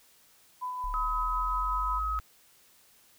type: tone with tremolo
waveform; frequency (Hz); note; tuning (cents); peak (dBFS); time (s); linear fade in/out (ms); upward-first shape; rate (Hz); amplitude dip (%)
sine; 1001; B5; +23; -31; 0.61-2; 20; sine; 5.5; 30
type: exponential sweep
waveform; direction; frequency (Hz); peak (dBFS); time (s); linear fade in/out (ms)
sine; up; 35.49 to 55; -33; 0.84-2.2; 0
type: tone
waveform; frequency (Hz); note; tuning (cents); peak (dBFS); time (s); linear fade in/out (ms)
sine; 1273; D#6; +39; -29; 0.94-2.19; 0
effects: white hiss -61 dBFS RMS until 3.18 s